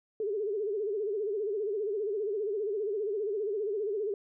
sine tone with vibrato, 415.3 Hz, G#4, in tune, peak -29 dBFS, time 0.2-4.14 s, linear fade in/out 2 ms, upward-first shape sine, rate 15 Hz, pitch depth 120 cents each way, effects none

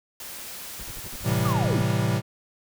white noise, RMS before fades -38 dBFS, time 0.2-1.53 s, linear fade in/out 2 ms
brown noise bursts, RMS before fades -38 dBFS, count 13, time 0.79-1.829 s, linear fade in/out 5 ms, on 43 ms, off 40 ms
square chord, A minor seventh, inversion none, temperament equal, 110 / 130.81 / 164.81 / 196 Hz, A2 / C3 / E3 / G3, 0 / 0 / 0 / 0 cents, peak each -26 / -27 / -30 / -30 dBFS, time 1.23-2.22 s, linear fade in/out 50 ms
sine linear sweep, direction down, 1240 to 164.81 Hz, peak -27 dBFS, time 1.45-1.81 s, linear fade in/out 5 ms
effects none

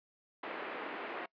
pink band-pass noise, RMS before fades -42 dBFS, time 0.43-1.26 s, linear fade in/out 5 ms, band 310 to 2500 Hz, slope 24 dB/octave, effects noise-tail reverb RT60 0.1 s tail -24 dB re dry + resampled to 11025 Hz

